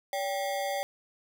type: ring-modulated tone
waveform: square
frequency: 678 Hz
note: E5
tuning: 49 cents sharp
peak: -27 dBFS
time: 0.13-0.83 s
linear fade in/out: 0 ms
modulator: 109 Hz
effects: none